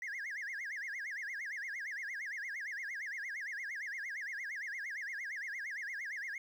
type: tone with vibrato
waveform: sine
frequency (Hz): 1864.7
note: A#6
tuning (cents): 0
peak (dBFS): -36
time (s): 0.02-6.38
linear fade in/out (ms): 2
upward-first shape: sine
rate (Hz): 8.7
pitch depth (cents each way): 260
effects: tanh soft clip ceiling -38 dBFS + 11-bit